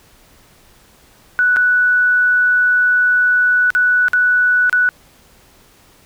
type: tone with dropouts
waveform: sine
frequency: 1480 Hz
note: F#6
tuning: in tune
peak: -10 dBFS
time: 1.39-4.89 s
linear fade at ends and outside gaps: 0 ms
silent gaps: 1.562-1.568 / 3.704-3.75 / 4.083-4.133 / 4.696-4.728 s
effects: pink hiss -49 dBFS RMS until 6.05 s